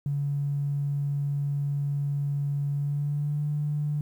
triangle tone with pitch glide, 142.4 to 148.1 Hz, C#3 to D3, +47 to +15 cents, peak -21 dBFS, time 0.06-4.01 s, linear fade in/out 2 ms, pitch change +68 cents, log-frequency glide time 2.72-3.45 s, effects tanh soft clip ceiling -23 dBFS + 10-bit

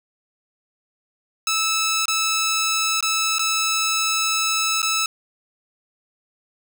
10% pulse tone with dropouts, 1308 Hz, E6, 14 cents flat, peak -11 dBFS, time 1.47-5.06 s, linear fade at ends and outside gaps 2 ms, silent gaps 2.056-2.081 / 3.007-3.026 / 3.384-3.393 / 4.819-4.828 s, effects none

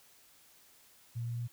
sine tone with pitch steps, 117.4 / 118.35 / 119.31 Hz, A#2 / A#2 / A#2, +13 / +27 / +41 cents, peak -34 dBFS, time 1.15-1.48 s, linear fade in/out 20 ms, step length 110 ms, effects white hiss -62 dBFS RMS until 1.52 s

